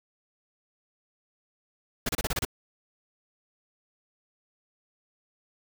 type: noise bursts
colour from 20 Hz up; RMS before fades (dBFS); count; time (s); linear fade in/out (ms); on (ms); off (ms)
pink; -28; 7; 2.06-2.451; 5; 31; 29
effects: none